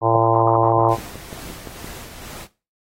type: harmonic tone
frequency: 114.1 Hz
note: A#2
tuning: 37 cents flat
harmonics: 1 / 3 / 4 / 5 / 6 / 7 / 8 / 9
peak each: -22 / -22 / -22 / -22 / -22 / -22 / -22 / -22 dBFS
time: 0.01-0.97 s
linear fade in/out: 50 ms
type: click train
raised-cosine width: 2 ms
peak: -21 dBFS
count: 8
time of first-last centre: 0.64-1.845 s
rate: 5.81 Hz
type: noise with tremolo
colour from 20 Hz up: pink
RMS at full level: -36 dBFS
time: 0.88-2.48 s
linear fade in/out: 50 ms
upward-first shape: sine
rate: 2.2 Hz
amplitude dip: 35%
effects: noise-tail reverb RT60 0.3 s tail -17 dB re dry + AAC 48 kbps